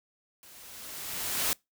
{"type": "noise with level ramp", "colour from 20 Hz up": "white", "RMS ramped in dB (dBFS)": [-53, -27], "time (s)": [0.43, 1.53], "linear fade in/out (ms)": 0, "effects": ["noise-tail reverb RT60 0.2 s tail -25 dB re dry"]}